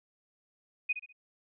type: tone with echo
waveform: sine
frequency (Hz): 2489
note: D#7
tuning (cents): 0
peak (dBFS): -26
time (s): 0.89-0.93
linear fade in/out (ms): 10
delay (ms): 66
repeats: 3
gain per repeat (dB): -9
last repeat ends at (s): 1.128
effects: none